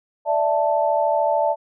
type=chord; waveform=sine; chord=D suspended second; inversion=none; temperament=just; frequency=587.3 / 660.7 / 881 Hz; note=D5 / E5 / A5; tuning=0 / +4 / +2 cents; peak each=-21 dBFS; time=0.25-1.56 s; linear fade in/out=50 ms; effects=none